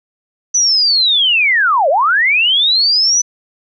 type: linear two-way sweep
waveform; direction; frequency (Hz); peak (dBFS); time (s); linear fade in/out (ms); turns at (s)
sine; down then up; 6030 to 518 to 6030; -9; 0.54-3.22; 10; 1.89
effects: none